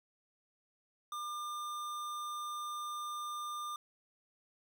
sine tone with hard clipping, 1200 Hz, D6, 37 cents sharp, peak -40 dBFS, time 1.12-3.76 s, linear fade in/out 2 ms, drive 18 dB, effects none

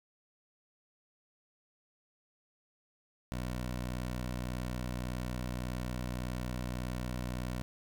15% pulse tone, 61.74 Hz, B1, in tune, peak -29 dBFS, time 3.32-7.62 s, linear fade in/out 0 ms, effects none

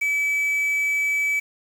triangle tone with quantisation, 2296 Hz, D7, 40 cents flat, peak -18 dBFS, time 0.01-1.4 s, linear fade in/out 10 ms, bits 7, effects none

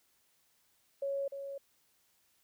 sine tone with echo, 554.4 Hz, C#5, in tune, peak -32 dBFS, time 1.02-1.28 s, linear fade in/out 5 ms, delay 300 ms, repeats 1, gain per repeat -7 dB, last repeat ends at 1.58 s, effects white hiss -72 dBFS RMS until 2.43 s

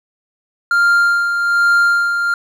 triangle tone with tremolo, 1396.9 Hz, F6, in tune, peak -7 dBFS, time 0.71-2.34 s, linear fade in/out 2 ms, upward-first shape sine, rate 1.2 Hz, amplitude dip 50%, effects none

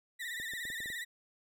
35% pulse tone with vibrato, 1875 Hz, A#6, 10 cents sharp, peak -36 dBFS, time 0.19-1.05 s, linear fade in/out 20 ms, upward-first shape sine, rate 17 Hz, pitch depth 90 cents each way
clicks, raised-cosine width 2 ms, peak -38 dBFS, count 7, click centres 0.4 / 0.536 / 0.653 / 0.702 / 0.804 / 0.859 / 0.902 s
effects none

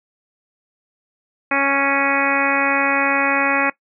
harmonic tone, 277.2 Hz, C#4, in tune, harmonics 1 / 2 / 3 / 4 / 5 / 6 / 7 / 8 / 9, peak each -24 / -24 / -24 / -24 / -24 / -24 / -24 / -24 / -24 dBFS, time 1.51-3.7 s, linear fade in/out 5 ms, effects noise-tail reverb RT60 0.1 s tail -20 dB re dry

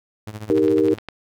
sawtooth tone with tremolo, 106.6 Hz, G#2, 46 cents sharp, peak -24 dBFS, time 0.27-0.98 s, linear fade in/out 0 ms, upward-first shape triangle, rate 14 Hz, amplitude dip 90%
sine chord, Eb major, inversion none, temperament equal, 311.1 / 392 / 466.2 Hz, Eb4 / G4 / Bb4, 0 / 0 / 0 cents, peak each -18 / -19 / -19 dBFS, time 0.5-0.94 s, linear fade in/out 0 ms
click train, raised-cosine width 0.3 ms, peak -16 dBFS, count 6, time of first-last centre 0.58-1.087 s, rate 9.87 Hz
effects none

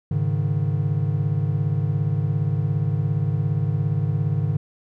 triangle chord, Ab suspended fourth, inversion none, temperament just, 103.83 / 138.43 / 155.74 Hz, Ab2 / Db3 / Eb3, 0 / -2 / +2 cents, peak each -22 dBFS, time 0.11-4.57 s, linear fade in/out 5 ms, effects none

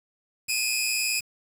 15% pulse tone pair together, 2450 / 2569 Hz, D#7 / E7, -27 / -45 cents, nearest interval minor second, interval 82 cents, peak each -20 dBFS, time 0.48-1.21 s, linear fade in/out 20 ms, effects 7-bit

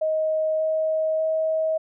sine tone with pitch steps, 628 / 632 / 636 Hz, D#5 / D#5 / D#5, +16 / +27 / +38 cents, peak -20 dBFS, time 0.01-1.78 s, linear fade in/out 10 ms, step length 590 ms, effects none

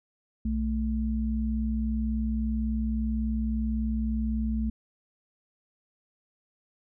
sine tone pair together, 61.8 / 220 Hz, B1 / A3, +2 / 0 cents, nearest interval octave + minor seventh, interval 2198 cents, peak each -28 / -28 dBFS, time 0.45-4.7 s, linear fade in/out 5 ms, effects none

